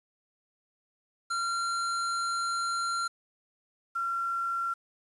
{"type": "tone pair in turn", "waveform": ["square", "sine"], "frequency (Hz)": [1375, 1367.7], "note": ["F6", "F6"], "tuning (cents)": [-27, -37], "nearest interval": "unison", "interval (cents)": 10, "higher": "first", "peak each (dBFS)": [-29, -28], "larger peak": "second", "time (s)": [[1.3, 3.08], [3.95, 4.74]], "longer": "first", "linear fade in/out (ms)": 10, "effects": ["resampled to 24000 Hz", "9-bit"]}